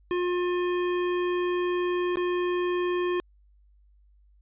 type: tone with dropouts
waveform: square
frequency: 356.2 Hz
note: F4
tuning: 34 cents sharp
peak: -25 dBFS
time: 0.11-3.2 s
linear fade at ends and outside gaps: 0 ms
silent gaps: 2.157-2.171 s
effects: added 50 Hz sine -56 dBFS peak until 4.41 s + resampled to 8000 Hz